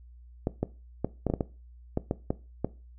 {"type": "clicks", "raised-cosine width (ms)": 2, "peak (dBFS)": -13, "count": 11, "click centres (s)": [0.471, 0.63, 1.046, 1.267, 1.3, 1.338, 1.408, 1.974, 2.111, 2.305, 2.646], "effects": ["noise-tail reverb RT60 0.3 s tail -18 dB re dry", "added 60 Hz sine -48 dBFS peak until 2.98 s"]}